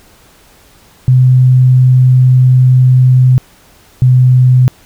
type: tone pair in turn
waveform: sine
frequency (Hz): 127.8 / 126.99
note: C3 / B2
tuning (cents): -40 / +49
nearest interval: unison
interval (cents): 11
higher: first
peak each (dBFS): -3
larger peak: neither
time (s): 1.08-3.38 / 4.02-4.68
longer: first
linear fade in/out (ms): 0
effects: pink hiss -44 dBFS RMS until 4.85 s